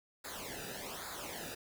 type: noise with flanger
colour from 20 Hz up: pink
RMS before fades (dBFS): -44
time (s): 0.24-1.55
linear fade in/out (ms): 10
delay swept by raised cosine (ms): 0.34 to 0.94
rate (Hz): 1.2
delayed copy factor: -0.8
effects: none